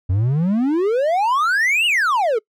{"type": "exponential two-way sweep", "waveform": "triangle", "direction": "up then down", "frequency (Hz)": [87.31, 2949, 417.6], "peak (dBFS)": -13, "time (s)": [0.09, 2.39], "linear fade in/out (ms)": 10, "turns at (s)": 1.86, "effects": ["noise-tail reverb RT60 0.1 s tail -24 dB re dry"]}